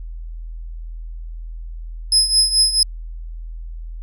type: tone with tremolo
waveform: 35% pulse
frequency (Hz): 5100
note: D#8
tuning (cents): +42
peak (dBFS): -7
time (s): 2.12-2.83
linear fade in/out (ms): 2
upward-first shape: triangle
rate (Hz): 4.6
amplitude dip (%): 80
effects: added 41 Hz sine -28 dBFS peak until 4.02 s